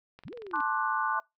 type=click train; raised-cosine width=0.3 ms; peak=-33 dBFS; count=10; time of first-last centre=0.19-0.605 s; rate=21.7 Hz
type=linear two-way sweep; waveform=sine; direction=up then down; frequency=87.31 to 503 to 274.3 Hz; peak=-40 dBFS; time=0.25-0.61 s; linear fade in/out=5 ms; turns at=0.34 s
type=chord; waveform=sine; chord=D dominant seventh; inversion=second; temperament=equal with one note detuned; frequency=880 / 1059.3 / 1174.7 / 1480 Hz; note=A5 / C6 / D6 / F#6; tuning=0 / +21 / 0 / 0 cents; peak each=-32 dBFS; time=0.53-1.2 s; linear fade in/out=10 ms
type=tone with exponential growth; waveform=sine; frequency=659.3 Hz; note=E5; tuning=in tune; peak=-38 dBFS; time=1.01-1.2 s; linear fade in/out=0 ms; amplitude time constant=40 ms
effects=noise-tail reverb RT60 0.2 s tail -24 dB re dry